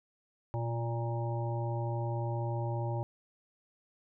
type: harmonic tone with a mistuned harmonic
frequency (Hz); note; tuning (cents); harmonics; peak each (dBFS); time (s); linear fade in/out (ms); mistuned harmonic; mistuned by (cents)
116.54; A#2; 0; 1 / 3 / 5 / 7 / 8; -32 / -41 / -41 / -42 / -44; 0.54-3.03; 0; 1; +34
effects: none